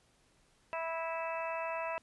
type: harmonic tone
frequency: 328 Hz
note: E4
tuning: 9 cents flat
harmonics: 2 / 3 / 4 / 5 / 6 / 7 / 8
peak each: -38 / -39 / -45 / -49 / -48 / -54 / -43 dBFS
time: 0.73-1.98 s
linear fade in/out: 0 ms
effects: pink hiss -69 dBFS RMS until 2.02 s + resampled to 24000 Hz

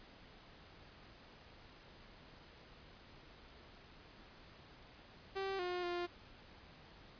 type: tone with pitch steps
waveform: sawtooth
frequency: 388 / 357.8 / 350.9 Hz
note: G4 / F4 / F4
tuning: -18 / +42 / +8 cents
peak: -34 dBFS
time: 5.35-6.07 s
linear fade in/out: 20 ms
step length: 240 ms
effects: pink hiss -59 dBFS RMS until 7.19 s + resampled to 11025 Hz

